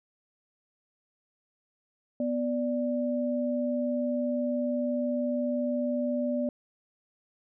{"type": "tone pair together", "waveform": "sine", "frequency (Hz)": [246.9, 587.2], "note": ["B3", "D5"], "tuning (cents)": [0, 0], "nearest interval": "octave + minor third", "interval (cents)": 1500, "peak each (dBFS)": [-28, -30], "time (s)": [2.2, 6.49], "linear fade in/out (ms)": 2, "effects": []}